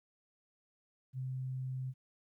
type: tone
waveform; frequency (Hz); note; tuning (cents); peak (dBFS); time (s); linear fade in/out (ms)
sine; 130; C3; -11; -36; 1.13-1.94; 50
effects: 13-bit